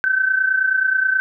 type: tone pair together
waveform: sine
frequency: 1528.6 / 1558 Hz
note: G6 / G6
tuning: -44 / -11 cents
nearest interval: unison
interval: 33 cents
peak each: -16 / -21 dBFS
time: 0.04-1.2 s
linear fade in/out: 0 ms
effects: none